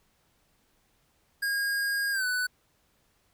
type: tone with pitch glide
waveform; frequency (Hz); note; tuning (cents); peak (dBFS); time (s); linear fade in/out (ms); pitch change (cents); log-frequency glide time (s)
square; 1628 to 1492.9; G#6 to F#6; -35 to +15; -27; 1.42-2.47; 10; -150; 2.12-2.25
effects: pink hiss -69 dBFS RMS until 3.33 s